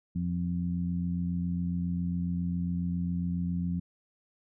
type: harmonic tone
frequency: 87.31 Hz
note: F2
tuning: in tune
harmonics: 1 / 2 / 3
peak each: -35 / -29 / -40 dBFS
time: 0.15-3.8 s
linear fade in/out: 10 ms
effects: none